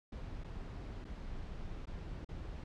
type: noise with dropouts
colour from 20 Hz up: brown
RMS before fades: -44 dBFS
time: 0.12-2.64 s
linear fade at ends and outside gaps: 5 ms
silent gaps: 0.438-0.443 / 1.044-1.05 / 1.856-1.87 / 2.248-2.288 s
effects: low-pass 5000 Hz 12 dB/octave